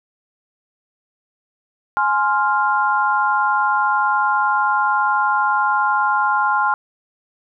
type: chord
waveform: sine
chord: F minor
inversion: first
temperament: just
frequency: 838.1 / 1047.7 / 1396.9 Hz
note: Ab5 / C6 / F6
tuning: +16 / +2 / 0 cents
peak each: -19 dBFS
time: 1.97-6.74 s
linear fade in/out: 0 ms
effects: none